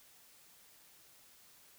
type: silence
effects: white hiss -62 dBFS RMS until 1.78 s